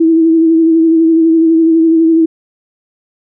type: tone with vibrato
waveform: sine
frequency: 326 Hz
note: E4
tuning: 19 cents flat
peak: -5 dBFS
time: 0-2.26 s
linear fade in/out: 10 ms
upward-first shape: sine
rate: 12 Hz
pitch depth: 29 cents each way
effects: none